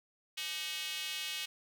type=tone with high-pass filter; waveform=square; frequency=170.8 Hz; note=F3; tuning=38 cents flat; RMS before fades=-39 dBFS; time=0.37-1.46 s; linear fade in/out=10 ms; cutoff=2900 Hz; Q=2.4; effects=none